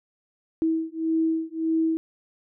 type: beating tone pair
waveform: sine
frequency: 322.4 / 324.1 Hz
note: E4 / E4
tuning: -38 / -29 cents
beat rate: 1.7 Hz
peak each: -25 dBFS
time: 0.62-1.97 s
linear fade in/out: 0 ms
effects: none